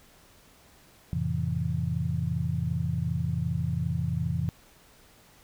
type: chord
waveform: sine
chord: F major seventh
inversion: none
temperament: equal with one note detuned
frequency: 87.31 / 110 / 132.64 / 164.81 Hz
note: F2 / A2 / C3 / E3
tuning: 0 / 0 / +24 / 0 cents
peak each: -32 / -34 / -31 / -30 dBFS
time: 1.13-4.49 s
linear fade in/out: 0 ms
effects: pink hiss -57 dBFS RMS until 5.43 s